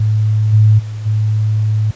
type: tone with level steps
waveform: sine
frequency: 107.5 Hz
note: A2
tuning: 40 cents flat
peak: -10 / -5 / -21 / -11 dBFS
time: 0-1.91 s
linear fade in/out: 5 ms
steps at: 0.52 / 0.78 / 1.05 s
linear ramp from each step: 20 ms
effects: pink hiss -41 dBFS RMS until 1.95 s + resampled to 16000 Hz